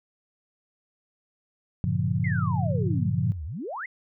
sine chord, G half-diminished seventh, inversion none, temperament equal with one note detuned, 98 / 116.54 / 141.83 / 174.61 Hz, G2 / Bb2 / Db3 / F3, 0 / 0 / +40 / 0 cents, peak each -28 dBFS, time 1.84-3.32 s, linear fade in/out 0 ms
sine exponential two-way sweep, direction down then up, 2160 to 69.9 to 2160 Hz, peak -31 dBFS, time 2.24-3.86 s, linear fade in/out 5 ms, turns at 3.45 s
effects none

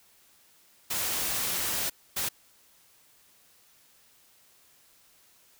white noise bursts at uneven times, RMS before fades -30 dBFS, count 2, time 0.9-1.9 / 2.16-2.29 s, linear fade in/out 10 ms, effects white hiss -61 dBFS RMS until 5.59 s

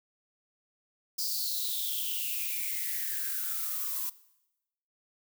violet noise with high-pass filter sweep, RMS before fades -33 dBFS, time 1.18-4.1 s, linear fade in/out 10 ms, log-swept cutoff 5000 to 1000 Hz, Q 9.4, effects noise-tail reverb RT60 0.9 s tail -19 dB re dry

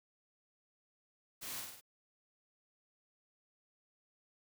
white noise with echo, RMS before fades -45 dBFS, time 1.41-1.62 s, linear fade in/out 20 ms, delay 48 ms, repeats 4, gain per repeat -3 dB, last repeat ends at 1.812 s, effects none

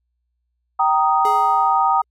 sine chord, Eb major, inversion first, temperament just, 777.8 / 933.4 / 1244.5 Hz, G5 / Bb5 / Eb6, -14 / +2 / 0 cents, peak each -18 dBFS, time 0.79-2.02 s, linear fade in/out 10 ms
square tone with exponential decay, 419.1 Hz, G#4, 16 cents sharp, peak -24 dBFS, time 1.25-2.04 s, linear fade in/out 1 ms, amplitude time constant 170 ms
effects added 60 Hz sine -69 dBFS peak until 2.1 s

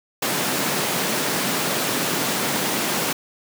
pink high-pass noise, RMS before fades -23 dBFS, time 0.22-3.13 s, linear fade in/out 5 ms, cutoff 160 Hz, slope 24 dB/octave, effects none

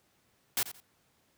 white noise with echo, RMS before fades -29 dBFS, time 0.57-0.63 s, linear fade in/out 2 ms, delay 86 ms, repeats 2, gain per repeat -13 dB, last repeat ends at 0.802 s, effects pink hiss -70 dBFS RMS until 1.37 s + high-pass 80 Hz 12 dB/octave

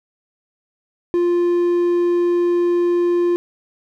triangle tone, 349.2 Hz, F4, in tune, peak -12 dBFS, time 1.14-3.36 s, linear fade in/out 0 ms, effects none

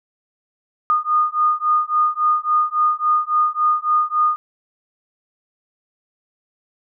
sine beating tone pair, 1224 / 1227.6 Hz, D#6 / D#6, -29 / -24 cents, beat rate 3.6 Hz, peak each -18 dBFS, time 0.9-4.36 s, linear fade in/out 0 ms, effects none

